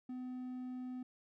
triangle tone, 252.7 Hz, B3, 40 cents sharp, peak -39 dBFS, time 0.09-1.03 s, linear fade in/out 5 ms, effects none

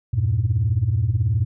sine chord, E diminished, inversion none, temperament equal, 82.41 / 98 / 116.54 Hz, E2 / G2 / Bb2, 0 / 0 / 0 cents, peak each -25 / -20 / -19 dBFS, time 0.13-1.45 s, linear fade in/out 10 ms, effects tanh soft clip ceiling -11 dBFS

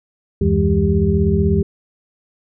sine tone cluster, 76.6 / 92.7 / 165 / 205.8 / 395 Hz, D#2 / F#2 / E3 / G#3 / G4, -27 / +4 / +2 / -16 / +13 cents, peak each -19 dBFS, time 0.41-1.63 s, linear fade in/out 5 ms, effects none

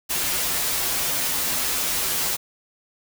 white noise with comb filter, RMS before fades -24 dBFS, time 0.09-2.37 s, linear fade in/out 20 ms, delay 9.3 ms, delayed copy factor -1, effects none

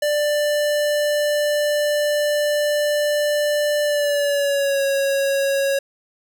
square tone with pitch glide, 591 to 551.4 Hz, D5 to C#5, +11 to -9 cents, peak -18 dBFS, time 0.02-5.79 s, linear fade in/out 5 ms, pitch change -120 cents, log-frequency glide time 3.83-4.82 s, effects none

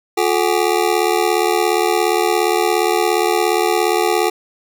25% pulse ring-modulated tone, 394.2 Hz, G4, 10 cents sharp, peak -7 dBFS, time 0.17-4.3 s, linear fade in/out 10 ms, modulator 38.6 Hz, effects none

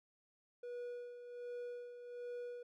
triangle tone with tremolo, 485.5 Hz, B4, 30 cents flat, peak -40 dBFS, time 0.63-2.63 s, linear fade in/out 5 ms, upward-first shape sine, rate 1.3 Hz, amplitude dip 60%, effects none

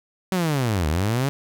sawtooth linear two-way sweep, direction down then up, 192 to 72.2 to 143.5 Hz, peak -16 dBFS, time 0.32-1.29 s, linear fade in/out 0 ms, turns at 0.88 s, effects none

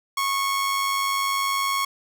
sawtooth tone with amplitude modulation, 1100 Hz, C#6, 14 cents flat, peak -16 dBFS, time 0.17-1.85 s, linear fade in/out 5 ms, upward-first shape sine, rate 100 Hz, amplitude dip 45%, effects none

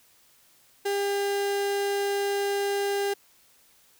35% pulse tone, 401.1 Hz, G4, 40 cents sharp, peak -23 dBFS, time 0.85-3.14 s, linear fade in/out 10 ms, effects white hiss -60 dBFS RMS until 3.99 s

